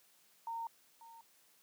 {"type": "tone with echo", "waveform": "sine", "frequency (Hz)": 918, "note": "A#5", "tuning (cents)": -27, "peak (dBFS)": -38, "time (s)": [0.47, 0.67], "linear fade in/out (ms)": 2, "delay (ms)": 540, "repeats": 1, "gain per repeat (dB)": -15, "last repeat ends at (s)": 1.21, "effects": ["white hiss -68 dBFS RMS until 1.62 s", "high-pass 150 Hz 12 dB/octave"]}